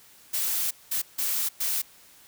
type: noise bursts at uneven times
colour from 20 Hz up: blue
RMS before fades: -27 dBFS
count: 4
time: 0.33-0.71 / 0.91-1.02 / 1.18-1.49 / 1.6-1.82 s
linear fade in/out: 10 ms
effects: white hiss -54 dBFS RMS until 2.27 s